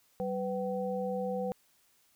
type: tone cluster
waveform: sine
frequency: 191.8 / 500 / 763 Hz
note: G3 / B4 / G5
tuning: -37 / +21 / -47 cents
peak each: -36 / -33 / -39 dBFS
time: 0.2-1.52 s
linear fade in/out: 0 ms
effects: white hiss -68 dBFS RMS until 2.15 s